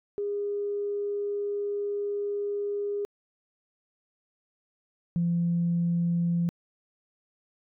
sine tone pair in turn, 407.9 / 171.19 Hz, G#4 / F3, -31 / -34 cents, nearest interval octave + minor third, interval 1503 cents, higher first, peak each -27 / -22 dBFS, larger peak second, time 0.18-3.05 / 5.16-6.49 s, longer first, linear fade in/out 0 ms, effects tanh soft clip ceiling -18 dBFS

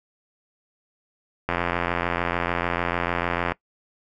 click train, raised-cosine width 0.5 ms, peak -8 dBFS, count 177, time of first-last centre 1.49-3.52 s, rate 86.7 Hz, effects noise-tail reverb RT60 0.1 s tail -20 dB re dry

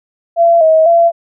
sine tone with vibrato, 657 Hz, E5, 6 cents flat, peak -5 dBFS, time 0.36-1.12 s, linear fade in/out 50 ms, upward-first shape square, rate 2 Hz, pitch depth 54 cents each way, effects none

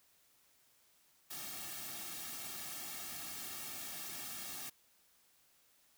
white noise with comb filter, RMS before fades -45 dBFS, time 1.3-4.7 s, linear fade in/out 10 ms, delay 2 ms, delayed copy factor -0.75, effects white hiss -70 dBFS RMS until 5.97 s

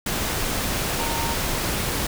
sine tone in noise, 920 Hz, A#5, 23 cents flat, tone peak -29 dBFS, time 0.99-1.34 s, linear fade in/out 5 ms, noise pink, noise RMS -25 dBFS, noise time 0.06-2.07 s, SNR -7 dB, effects none

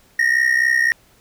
triangle ring-modulated tone, 1863 Hz, A#6, 2 cents flat, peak -9 dBFS, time 0.19-0.92 s, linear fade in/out 0 ms, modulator 31.9 Hz, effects pink hiss -54 dBFS RMS until 1.2 s

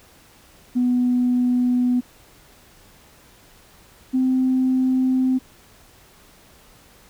sine tone pair in turn, 247.5 / 258.5 Hz, B3 / C4, +4 / -21 cents, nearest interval minor second, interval 75 cents, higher second, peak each -15 dBFS, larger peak neither, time 0.75-2.01 / 4.13-5.39 s, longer neither, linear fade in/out 20 ms, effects tanh soft clip ceiling -11 dBFS + pink hiss -51 dBFS RMS until 7.09 s

